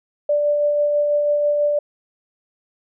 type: tone with tremolo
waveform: sine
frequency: 587.3 Hz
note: D5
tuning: in tune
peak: -14 dBFS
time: 0.29-1.79 s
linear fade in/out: 5 ms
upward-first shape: sine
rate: 6.1 Hz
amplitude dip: 25%
effects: none